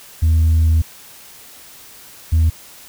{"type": "tone pair in turn", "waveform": "sine", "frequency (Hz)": [80.4, 80.69], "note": ["E2", "E2"], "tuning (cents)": [-43, -36], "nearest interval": "unison", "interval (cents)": 7, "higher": "second", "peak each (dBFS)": -8, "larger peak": "neither", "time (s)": [[0.22, 0.82], [2.32, 2.5]], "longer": "first", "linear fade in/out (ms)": 10, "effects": ["tanh soft clip ceiling -9 dBFS", "white hiss -41 dBFS RMS until 2.88 s"]}